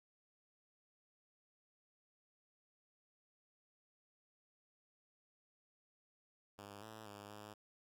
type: tone with pitch steps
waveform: 5% pulse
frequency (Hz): 101.4 / 109.6 / 102.3 / 104.8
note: G#2 / A2 / G#2 / G#2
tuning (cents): -41 / -6 / -26 / +16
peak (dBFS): -40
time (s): 6.58-7.54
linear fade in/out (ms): 10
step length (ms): 240
effects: none